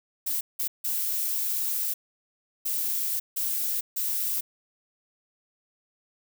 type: noise bursts at uneven times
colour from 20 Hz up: violet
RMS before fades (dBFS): -28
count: 6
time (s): 0.26-0.41 / 0.59-0.68 / 0.84-1.94 / 2.65-3.2 / 3.36-3.81 / 3.96-4.41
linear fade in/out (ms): 10
effects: none